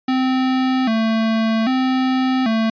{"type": "tone with vibrato", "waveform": "square", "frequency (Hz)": 240.5, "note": "B3", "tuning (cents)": -46, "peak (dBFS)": -16, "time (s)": [0.08, 2.7], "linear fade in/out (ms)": 5, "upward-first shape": "square", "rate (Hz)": 0.63, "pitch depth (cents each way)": 130, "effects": ["resampled to 11025 Hz"]}